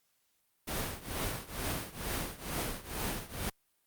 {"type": "noise with tremolo", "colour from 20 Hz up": "pink", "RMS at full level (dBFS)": -33, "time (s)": [0.67, 3.5], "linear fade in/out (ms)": 10, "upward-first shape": "triangle", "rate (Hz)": 2.2, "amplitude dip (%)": 90, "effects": ["white hiss -75 dBFS RMS until 3.86 s", "Opus 48 kbps"]}